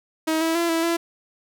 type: tone with pitch steps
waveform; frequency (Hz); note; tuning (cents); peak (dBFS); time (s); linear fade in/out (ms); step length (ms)
sawtooth; 317.8 / 325.9 / 339.2 / 328.5 / 337; D#4 / E4 / E4 / E4 / E4; +37 / -20 / +50 / -6 / +38; -16; 0.27-0.97; 10; 140
effects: none